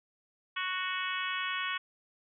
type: harmonic tone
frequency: 370 Hz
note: F#4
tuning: in tune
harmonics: 3 / 4 / 5 / 6 / 7 / 8 / 9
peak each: -37 / -38 / -39 / -40 / -40 / -41 / -42 dBFS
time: 0.56-1.78 s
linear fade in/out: 10 ms
effects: none